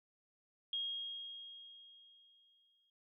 sine tone with exponential decay, 3261 Hz, G#7, 32 cents flat, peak -35 dBFS, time 0.73-2.9 s, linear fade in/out 2 ms, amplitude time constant 470 ms, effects none

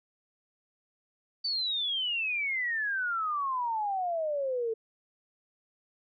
sine exponential sweep, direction down, 4610 to 440 Hz, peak -28 dBFS, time 1.44-4.74 s, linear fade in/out 10 ms, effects none

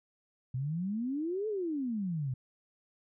sine exponential two-way sweep, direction up then down, 123.1 to 443.1 to 123.1 Hz, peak -31 dBFS, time 0.54-2.34 s, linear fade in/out 5 ms, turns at 1.48 s, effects none

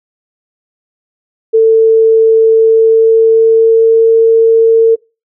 sine tone with pitch glide, 446.8 to 452.5 Hz, A4 to A4, +27 to +48 cents, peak -3 dBFS, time 1.53-4.96 s, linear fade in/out 20 ms, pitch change +21 cents, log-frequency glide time 2.54-4.13 s, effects noise-tail reverb RT60 0.3 s tail -24 dB re dry

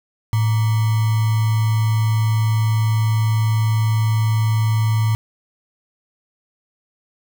sine tone with sample-and-hold, 110 Hz, A2, in tune, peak -14 dBFS, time 0.33-5.15 s, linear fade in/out 0 ms, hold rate 1050 Hz, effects none

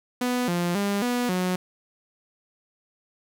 sawtooth tone with pitch steps, 247.7 / 174.4 / 201.3 / 244.7 / 182.5 Hz, B3 / F3 / G3 / B3 / F#3, +5 / -2 / +46 / -16 / -24 cents, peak -19 dBFS, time 0.21-1.56 s, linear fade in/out 5 ms, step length 270 ms, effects none

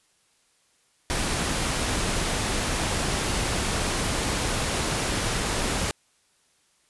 pink noise, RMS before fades -26 dBFS, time 1.1-5.91 s, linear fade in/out 0 ms, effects white hiss -65 dBFS RMS until 6.89 s + resampled to 24000 Hz

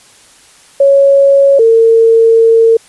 sine tone pair in turn, 554.4 / 454.2 Hz, C#5 / A#4, 0 / -45 cents, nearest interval minor third, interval 345 cents, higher first, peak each -3 dBFS, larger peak neither, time 0.8-1.59 / 1.59-2.77 s, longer second, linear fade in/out 5 ms, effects white hiss -42 dBFS RMS until 2.88 s + resampled to 24000 Hz

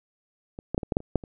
clicks, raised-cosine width 2 ms, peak -24 / -14 / -9 / -19 / -11 / -8 / -29 / -8 / -27 dBFS, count 9, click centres 0.589 / 0.746 / 0.779 / 0.832 / 0.922 / 0.969 / 1.004 / 1.157 / 1.238 s, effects none

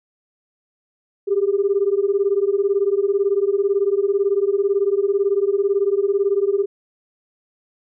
sine beating tone pair, 390 / 408 Hz, G4 / G#4, -9 / -31 cents, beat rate 18 Hz, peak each -18 dBFS, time 1.27-6.66 s, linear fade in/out 20 ms, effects tanh soft clip ceiling -8 dBFS

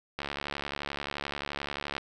click train, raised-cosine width 0.3 ms, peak -17 dBFS, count 129, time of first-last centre 0.19-1.98 s, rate 71.5 Hz, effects none

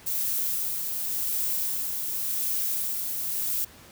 violet noise with tremolo, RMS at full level -27 dBFS, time 0.06-3.65 s, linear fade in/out 10 ms, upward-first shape sine, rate 0.9 Hz, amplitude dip 35%, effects pink hiss -50 dBFS RMS until 3.91 s + high-pass 60 Hz 12 dB/octave

